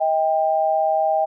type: tone pair together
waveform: sine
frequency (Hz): 634.6 / 792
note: D#5 / G5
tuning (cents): +34 / +18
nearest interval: major third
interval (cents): 384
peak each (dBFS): -19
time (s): 0-1.26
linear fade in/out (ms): 20
effects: none